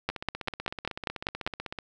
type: two click trains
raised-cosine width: 0.3 ms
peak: -11 / -19 dBFS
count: 8 / 28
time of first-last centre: 0.09-1.465 / 0.1-1.788 s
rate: 5.09 / 16 Hz
effects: none